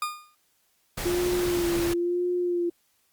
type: tone with exponential decay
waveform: 40% pulse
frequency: 1218 Hz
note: D#6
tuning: 37 cents flat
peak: -23 dBFS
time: 0.02-0.35 s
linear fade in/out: 2 ms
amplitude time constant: 70 ms
type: noise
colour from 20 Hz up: pink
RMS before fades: -32 dBFS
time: 0.97-1.94 s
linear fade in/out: 10 ms
type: tone with vibrato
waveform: sine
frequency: 349.2 Hz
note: F4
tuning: in tune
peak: -23 dBFS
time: 1.05-2.7 s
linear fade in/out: 10 ms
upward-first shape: sine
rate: 0.99 Hz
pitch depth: 36 cents each way
effects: white hiss -68 dBFS RMS until 3.12 s + Opus 48 kbps